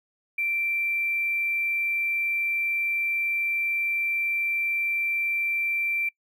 triangle tone with hard clipping, 2349 Hz, D7, in tune, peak -24 dBFS, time 0.38-6.09 s, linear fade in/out 5 ms, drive 3 dB, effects noise-tail reverb RT60 0.1 s tail -25 dB re dry

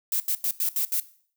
violet noise bursts at uneven times, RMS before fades -25 dBFS, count 6, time 0.12-0.2 / 0.28-0.35 / 0.44-0.51 / 0.6-0.69 / 0.76-0.85 / 0.92-1 s, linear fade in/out 2 ms, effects noise-tail reverb RT60 0.5 s tail -17 dB re dry

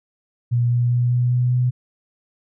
sine tone with pitch steps, 120.2 / 121.11 / 122.02 / 122.94 / 123.87 / 124.8 Hz, B2 / B2 / B2 / B2 / B2 / B2, -46 / -33 / -20 / -7 / +6 / +19 cents, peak -15 dBFS, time 0.51-1.71 s, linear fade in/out 20 ms, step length 200 ms, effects none

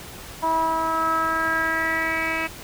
10% pulse tone with low-pass filter sweep, 323.8 Hz, E4, 31 cents flat, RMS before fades -23 dBFS, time 0.42-2.48 s, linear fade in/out 20 ms, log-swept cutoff 920 to 2600 Hz, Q 5.4, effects pink hiss -39 dBFS RMS until 2.63 s

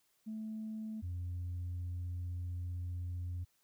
sine tone pair in turn, 218.3 / 88.45 Hz, A3 / F2, -13 / +23 cents, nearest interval octave + major third, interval 1564 cents, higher first, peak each -38 / -35 dBFS, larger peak second, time 0.26-1.02 / 1.02-3.45 s, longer second, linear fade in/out 20 ms, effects tanh soft clip ceiling -35 dBFS + white hiss -75 dBFS RMS until 3.63 s

